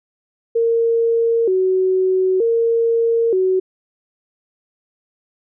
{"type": "tone with vibrato", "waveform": "sine", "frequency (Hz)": 415.3, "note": "G#4", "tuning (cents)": 0, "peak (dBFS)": -13, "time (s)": [0.55, 3.6], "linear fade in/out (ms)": 10, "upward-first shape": "square", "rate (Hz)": 0.54, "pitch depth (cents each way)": 180, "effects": []}